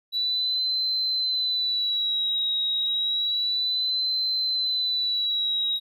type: tone with vibrato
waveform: triangle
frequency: 3939 Hz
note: B7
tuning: 5 cents flat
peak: -19 dBFS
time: 0.12-5.8 s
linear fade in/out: 50 ms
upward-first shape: sine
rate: 0.3 Hz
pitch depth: 59 cents each way
effects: tanh soft clip ceiling -21 dBFS